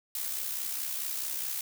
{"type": "noise with amplitude modulation", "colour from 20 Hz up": "blue", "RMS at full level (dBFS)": -32, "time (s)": [0.15, 1.61], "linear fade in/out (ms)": 2, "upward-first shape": "sine", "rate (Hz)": 64.7, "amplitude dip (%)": 50, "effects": []}